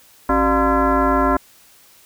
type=tone with frequency modulation; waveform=sine; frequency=379.5 Hz; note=F#4; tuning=44 cents sharp; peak=-13 dBFS; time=0.29-1.37 s; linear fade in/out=5 ms; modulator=326 Hz; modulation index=3.1; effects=white hiss -50 dBFS RMS until 2.05 s